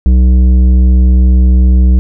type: tone with tanh clipping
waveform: sine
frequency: 62.7 Hz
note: B1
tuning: 27 cents sharp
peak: -5 dBFS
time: 0.06-1.99 s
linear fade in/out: 0 ms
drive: 10 dB
effects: none